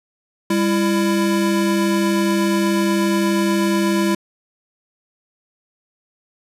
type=tone pair together; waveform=square; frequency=199.22 / 334.8 Hz; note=G3 / E4; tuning=+28 / +27 cents; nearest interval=major sixth; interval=899 cents; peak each=-19 dBFS; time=0.5-4.15 s; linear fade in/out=5 ms; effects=resampled to 32000 Hz